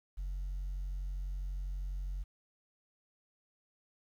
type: tone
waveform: sine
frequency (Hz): 46.11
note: F#1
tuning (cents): -5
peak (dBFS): -33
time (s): 0.17-2.24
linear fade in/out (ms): 20
effects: tanh soft clip ceiling -34 dBFS + 11-bit